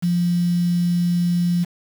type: tone with quantisation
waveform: sine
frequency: 174.61 Hz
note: F3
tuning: in tune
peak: -16 dBFS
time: 0.02-1.65 s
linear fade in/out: 20 ms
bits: 6
effects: none